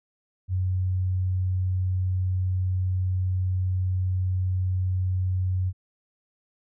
sine tone, 92.5 Hz, F#2, in tune, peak -22 dBFS, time 0.48-5.73 s, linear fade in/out 50 ms, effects none

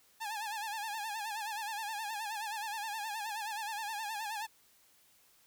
sawtooth tone with vibrato, 857 Hz, A5, 46 cents flat, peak -33 dBFS, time 0.2-4.47 s, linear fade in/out 20 ms, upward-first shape sine, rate 9.5 Hz, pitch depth 98 cents each way, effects white hiss -66 dBFS RMS until 5.46 s

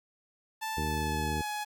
sawtooth tone with pitch glide, 880 to 841.2 Hz, A5 to G#5, 0 to +22 cents, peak -29 dBFS, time 0.61-1.65 s, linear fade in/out 20 ms, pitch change -78 cents, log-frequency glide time 0.77-1.49 s
harmonic tone, 76.9 Hz, D#2, 20 cents flat, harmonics 1 / 2 / 3 / 4 / 5 / 6, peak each -34 / -37 / -39 / -40 / -41 / -42 dBFS, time 0.77-1.42 s, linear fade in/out 5 ms
effects 10-bit

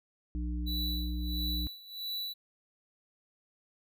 harmonic tone, 60.1 Hz, B1, 46 cents flat, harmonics 1 / 3 / 5, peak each -32 / -42 / -41 dBFS, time 0.35-1.67 s, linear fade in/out 0 ms
square tone with tremolo, 3951 Hz, B7, in tune, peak -34 dBFS, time 0.66-2.34 s, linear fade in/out 20 ms, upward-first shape sine, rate 1.5 Hz, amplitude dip 85%
effects none

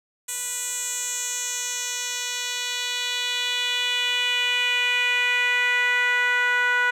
10% pulse tone with band-pass filter sweep, 491.2 Hz, B4, 9 cents flat, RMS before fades -24 dBFS, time 0.28-6.91 s, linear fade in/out 10 ms, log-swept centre 8800 to 1500 Hz, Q 2.5, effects none

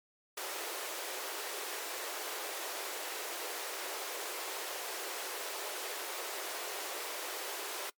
pink high-pass noise, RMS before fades -40 dBFS, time 0.37-7.9 s, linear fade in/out 5 ms, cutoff 360 Hz, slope 48 dB/octave, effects noise-tail reverb RT60 0.1 s tail -23 dB re dry + MP3 96 kbps

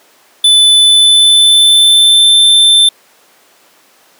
square tone with pitch glide, 3500 to 3551 Hz, A7 to A7, -10 to +15 cents, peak -4 dBFS, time 0.44-2.89 s, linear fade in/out 5 ms, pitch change +25 cents, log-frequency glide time 0.78-2.39 s, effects pink hiss -46 dBFS RMS until 4.19 s + high-pass 400 Hz 12 dB/octave

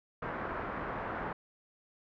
white low-pass noise, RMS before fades -38 dBFS, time 0.22-1.33 s, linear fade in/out 5 ms, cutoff 1500 Hz, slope 24 dB/octave, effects none

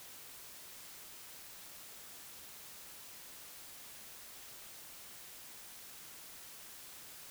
silence, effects white hiss -52 dBFS RMS until 7.3 s

